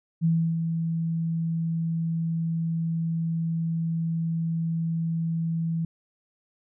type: tone with ADSR envelope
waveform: sine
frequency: 164.6 Hz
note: E3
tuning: 2 cents flat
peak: -18 dBFS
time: 0.21-5.85 s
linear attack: 38 ms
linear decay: 310 ms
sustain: -6 dB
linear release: 3 ms
effects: none